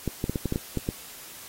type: clicks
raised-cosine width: 3 ms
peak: -13 dBFS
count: 9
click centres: 0.077 / 0.241 / 0.296 / 0.358 / 0.457 / 0.524 / 0.559 / 0.773 / 0.889 s
effects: white hiss -44 dBFS RMS until 1.48 s + AAC 48 kbps